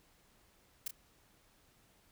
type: noise with echo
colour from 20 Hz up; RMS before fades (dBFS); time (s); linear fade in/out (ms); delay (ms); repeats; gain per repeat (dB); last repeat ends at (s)
blue; -37; 0.86-0.88; 5; 30; 1; -8; 0.91
effects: pink hiss -68 dBFS RMS until 2.11 s